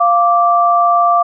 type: tone pair together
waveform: sine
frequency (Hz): 696.3 / 1170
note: F5 / D6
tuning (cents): -5 / -7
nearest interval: major sixth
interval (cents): 898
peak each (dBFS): -11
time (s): 0-1.23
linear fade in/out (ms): 10
effects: none